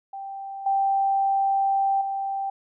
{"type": "tone with level steps", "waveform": "sine", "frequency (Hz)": 784, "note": "G5", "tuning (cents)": 0, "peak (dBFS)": [-32, -19, -25], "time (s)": [0.13, 2.5], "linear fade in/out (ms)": 5, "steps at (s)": [0.66, 2.01], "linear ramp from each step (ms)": 5, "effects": []}